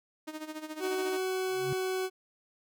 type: tone with tremolo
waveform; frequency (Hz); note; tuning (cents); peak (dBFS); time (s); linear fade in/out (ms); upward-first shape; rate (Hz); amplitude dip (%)
sawtooth; 309.9; D#4; -7; -32; 0.27-1.18; 10; sine; 14; 75
type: tone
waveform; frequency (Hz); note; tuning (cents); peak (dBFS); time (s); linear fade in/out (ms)
40% pulse; 374.5; F#4; +21; -29; 0.79-2.1; 50
type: tone with exponential growth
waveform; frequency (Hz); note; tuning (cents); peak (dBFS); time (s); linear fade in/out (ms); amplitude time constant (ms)
sine; 137.6; C#3; -12; -30; 1.46-1.73; 0; 57
effects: none